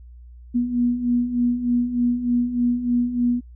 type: beating tone pair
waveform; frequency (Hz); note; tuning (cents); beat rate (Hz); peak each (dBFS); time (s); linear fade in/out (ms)
sine; 240 / 243.3; B3 / B3; -49 / -26; 3.3; -25 / -19; 0.54-3.41; 20
effects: added 60 Hz sine -40 dBFS peak until 3.55 s